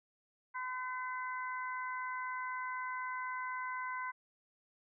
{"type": "harmonic tone", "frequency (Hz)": 508, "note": "B4", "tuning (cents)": 49, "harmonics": [2, 3, 4], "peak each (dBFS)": [-39, -43, -45], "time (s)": [0.54, 4.12], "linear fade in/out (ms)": 20, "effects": []}